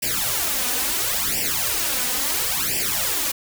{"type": "noise with flanger", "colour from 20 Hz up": "white", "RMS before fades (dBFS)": -23, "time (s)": [0.02, 3.32], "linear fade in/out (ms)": 10, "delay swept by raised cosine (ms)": [0.38, 4.08], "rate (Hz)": 0.73, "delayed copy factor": 0.95, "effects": []}